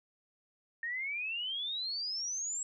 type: exponential sweep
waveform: sine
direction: up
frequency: 1820 to 7710 Hz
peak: -34 dBFS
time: 0.83-2.63 s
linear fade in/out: 2 ms
effects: none